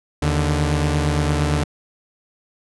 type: tone pair together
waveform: sawtooth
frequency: 77.78 / 146.83 Hz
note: D#2 / D3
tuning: 0 / 0 cents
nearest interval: major seventh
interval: 1100 cents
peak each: -16 dBFS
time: 0.22-1.64 s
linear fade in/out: 5 ms
effects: resampled to 24000 Hz